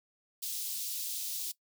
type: high-pass noise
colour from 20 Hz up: white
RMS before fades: -37 dBFS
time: 0.42-1.52 s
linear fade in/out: 10 ms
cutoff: 3400 Hz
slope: 24 dB/octave
effects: noise-tail reverb RT60 0.1 s tail -19 dB re dry